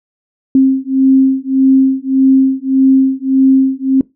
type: beating tone pair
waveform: sine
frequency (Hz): 265.1 / 266.8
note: C4 / C4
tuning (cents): +23 / +34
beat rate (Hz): 1.7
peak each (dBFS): -10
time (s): 0.55-4.01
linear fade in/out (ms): 2
effects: noise-tail reverb RT60 0.2 s tail -21 dB re dry